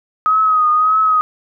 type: tone with vibrato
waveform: sine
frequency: 1259 Hz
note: D#6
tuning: 20 cents sharp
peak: -10 dBFS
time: 0.26-1.21 s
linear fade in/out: 0 ms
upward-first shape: triangle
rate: 1.7 Hz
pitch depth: 51 cents each way
effects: none